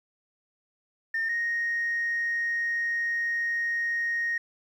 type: tone pair in turn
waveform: sine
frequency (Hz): 1814 / 1866.1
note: A#6 / A#6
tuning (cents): -48 / +1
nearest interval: unison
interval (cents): 49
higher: second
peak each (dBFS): -24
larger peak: neither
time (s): 1.14-1.29 / 1.29-4.38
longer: second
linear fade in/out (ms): 5
effects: tanh soft clip ceiling -22 dBFS + 10-bit